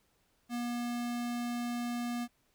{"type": "tone", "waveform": "square", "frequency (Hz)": 240, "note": "B3", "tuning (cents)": -49, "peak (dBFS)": -34, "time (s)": [0.49, 2.28], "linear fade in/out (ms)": 50, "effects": ["pink hiss -73 dBFS RMS until 2.54 s"]}